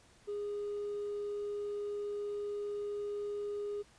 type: tone with hard clipping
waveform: triangle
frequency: 411.4 Hz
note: G#4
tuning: 16 cents flat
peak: -35 dBFS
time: 0.27-3.83 s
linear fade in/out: 20 ms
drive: 2 dB
effects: pink hiss -63 dBFS RMS until 3.98 s + resampled to 22050 Hz